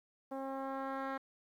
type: tone with low-pass filter sweep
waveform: 10% pulse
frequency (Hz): 269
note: C4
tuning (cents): +48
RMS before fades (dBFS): -40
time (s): 0.31-1.18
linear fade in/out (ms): 10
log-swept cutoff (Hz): 700 to 1900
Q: 1
effects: 11-bit